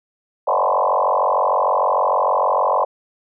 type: tone with frequency modulation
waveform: sine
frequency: 802 Hz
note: G5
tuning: 39 cents sharp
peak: -14 dBFS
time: 0.47-2.85 s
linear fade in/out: 10 ms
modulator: 46.6 Hz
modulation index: 5.9
effects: none